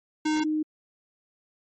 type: tone pair in turn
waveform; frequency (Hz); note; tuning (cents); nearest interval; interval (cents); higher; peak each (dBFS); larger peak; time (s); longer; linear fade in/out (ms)
square / sine; 308.3 / 308.3; D#4 / D#4; -16 / -16; unison; 0; neither; -23 / -23; neither; 0.25-0.44 / 0.44-0.63; neither; 10
effects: MP3 32 kbps